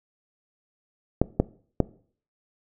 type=clicks; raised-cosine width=2 ms; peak=-5 dBFS; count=3; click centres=1.216 / 1.4 / 1.803 s; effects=noise-tail reverb RT60 0.5 s tail -20 dB re dry